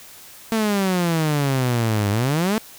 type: exponential two-way sweep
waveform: sawtooth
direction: down then up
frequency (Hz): 227 to 99.8 to 227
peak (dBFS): -14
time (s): 0.52-2.58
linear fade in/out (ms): 0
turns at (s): 2.1
effects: white hiss -43 dBFS RMS until 2.78 s